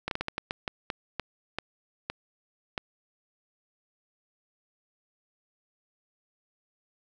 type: slowing click train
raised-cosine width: 0.3 ms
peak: -14 dBFS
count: 13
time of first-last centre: 0.08-2.778 s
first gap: 32 ms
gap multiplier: 1.32
effects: none